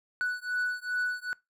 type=beating tone pair; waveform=triangle; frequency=1480 / 1482.5 Hz; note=F#6 / F#6; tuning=0 / +3 cents; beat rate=2.5 Hz; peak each=-30 dBFS; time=0.21-1.33 s; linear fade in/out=0 ms; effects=noise-tail reverb RT60 0.2 s tail -22 dB re dry